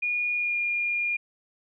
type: tone with pitch glide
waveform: sine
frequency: 2440 to 2416 Hz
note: D#7 to D7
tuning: -34 to +48 cents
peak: -24 dBFS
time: 0.02-1.17 s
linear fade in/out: 10 ms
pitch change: -18 cents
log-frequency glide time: 0.35-0.57 s
effects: none